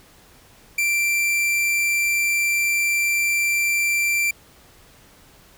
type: tone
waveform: 45% pulse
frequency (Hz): 2354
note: D7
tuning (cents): +3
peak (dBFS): -18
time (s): 0.78-4.31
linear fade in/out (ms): 5
effects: pink hiss -51 dBFS RMS until 5.57 s